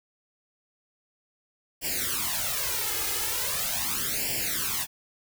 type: noise with flanger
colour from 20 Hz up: white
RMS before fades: -29 dBFS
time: 1.81-4.87 s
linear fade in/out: 50 ms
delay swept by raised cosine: 0.39 to 2.39 ms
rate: 0.4 Hz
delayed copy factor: +0.95
effects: none